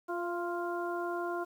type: harmonic tone with a mistuned harmonic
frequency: 349.3 Hz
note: F4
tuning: in tune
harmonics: 1 / 2 / 3 / 4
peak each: -35 / -38 / -40 / -41 dBFS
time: 0.08-1.45 s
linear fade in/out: 20 ms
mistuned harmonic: 2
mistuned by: -24 cents
effects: 10-bit